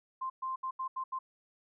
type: tone bursts at uneven times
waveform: sine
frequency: 1046.5 Hz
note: C6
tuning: in tune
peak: -33 dBFS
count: 6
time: 0.21-0.3 / 0.42-0.56 / 0.63-0.71 / 0.79-0.88 / 0.96-1.04 / 1.12-1.19 s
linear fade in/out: 10 ms
effects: none